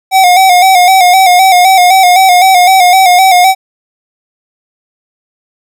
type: tone with vibrato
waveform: square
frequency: 740 Hz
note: F#5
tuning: in tune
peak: -3 dBFS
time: 0.11-3.55 s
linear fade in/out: 50 ms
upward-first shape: square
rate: 3.9 Hz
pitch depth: 56 cents each way
effects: none